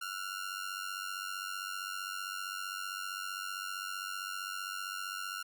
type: ring-modulated tone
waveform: sawtooth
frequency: 1400 Hz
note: F6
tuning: 4 cents sharp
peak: -31 dBFS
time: 0.01-5.43 s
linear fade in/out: 10 ms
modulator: 47.7 Hz
effects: none